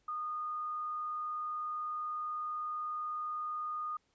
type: tone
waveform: sine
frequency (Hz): 1228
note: D#6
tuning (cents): -23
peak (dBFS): -35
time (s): 0.08-3.97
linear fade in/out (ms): 5
effects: pink hiss -75 dBFS RMS until 4.14 s + resampled to 16000 Hz